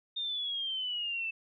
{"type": "exponential sweep", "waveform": "sine", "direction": "down", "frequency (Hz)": [3666, 2637], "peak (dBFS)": -32, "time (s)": [0.16, 1.31], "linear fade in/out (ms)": 10, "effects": []}